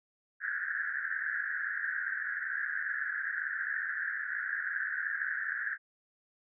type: band-pass noise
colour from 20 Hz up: pink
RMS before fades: -35 dBFS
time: 0.4-5.78 s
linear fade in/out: 50 ms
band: 1500 to 1800 Hz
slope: 96 dB/octave
effects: none